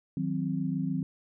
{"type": "chord", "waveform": "sine", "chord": "C diminished", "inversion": "first", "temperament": "equal with one note detuned", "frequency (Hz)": [158.19, 185, 261.6], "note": ["Eb3", "Gb3", "C4"], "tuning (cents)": [29, 0, 0], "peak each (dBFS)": -32, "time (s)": [0.17, 1.03], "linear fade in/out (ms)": 2, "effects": []}